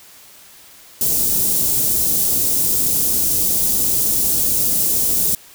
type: band-stop noise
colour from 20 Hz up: white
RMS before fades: -17 dBFS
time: 1.01-5.35 s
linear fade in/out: 2 ms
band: 360 to 7600 Hz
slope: 12 dB/octave
effects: white hiss -44 dBFS RMS until 5.54 s